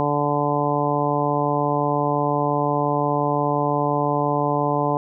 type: harmonic tone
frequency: 145.7 Hz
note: D3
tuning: 13 cents flat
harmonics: 1 / 2 / 3 / 4 / 5 / 6 / 7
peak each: -26 / -26 / -26 / -26 / -26 / -26 / -26 dBFS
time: 0-4.97 s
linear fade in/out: 0 ms
effects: none